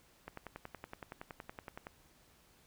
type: click train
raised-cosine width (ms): 0.5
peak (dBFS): -29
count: 18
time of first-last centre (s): 0.28-1.869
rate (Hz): 10.7
effects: pink hiss -66 dBFS RMS until 2.66 s